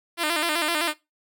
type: tone with vibrato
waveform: 5% pulse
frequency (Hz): 321.7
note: E4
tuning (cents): -42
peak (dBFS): -11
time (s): 0.17-0.94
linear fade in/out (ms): 50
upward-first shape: square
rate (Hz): 7.8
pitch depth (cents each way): 100
effects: noise-tail reverb RT60 0.2 s tail -18 dB re dry